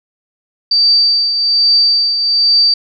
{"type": "tone with tremolo", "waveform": "sine", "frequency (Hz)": 4640, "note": "D8", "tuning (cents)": -22, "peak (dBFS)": -6, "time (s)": [0.71, 2.74], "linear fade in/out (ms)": 5, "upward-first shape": "triangle", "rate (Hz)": 1.2, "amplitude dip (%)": 55, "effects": []}